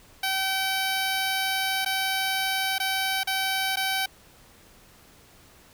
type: tone with dropouts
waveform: 10% pulse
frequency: 768 Hz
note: G5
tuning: 36 cents flat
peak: -16 dBFS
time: 0.23-4.06 s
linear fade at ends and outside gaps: 5 ms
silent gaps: 1.849-1.859 / 2.783-2.799 / 3.234-3.272 / 3.759-3.769 s
effects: pink hiss -54 dBFS RMS until 5.73 s